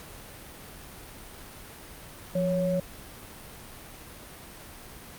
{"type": "tone pair together", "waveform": "sine", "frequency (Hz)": [174.61, 554.4], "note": ["F3", "C#5"], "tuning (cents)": [0, 0], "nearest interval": "octave + minor sixth", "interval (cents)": 2000, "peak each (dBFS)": [-27, -26], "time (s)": [2.35, 2.8], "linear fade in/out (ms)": 5, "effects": ["pink hiss -45 dBFS RMS until 5.18 s", "Opus 48 kbps"]}